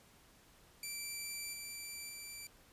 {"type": "tone with level steps", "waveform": "10% pulse", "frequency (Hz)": 2339, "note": "D7", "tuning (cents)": -8, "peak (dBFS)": [-32, -35, -37], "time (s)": [0.83, 2.47], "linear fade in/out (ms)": 2, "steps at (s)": [1.53, 2.09], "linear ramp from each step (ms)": 5, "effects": ["pink hiss -64 dBFS RMS until 2.72 s", "resampled to 32000 Hz"]}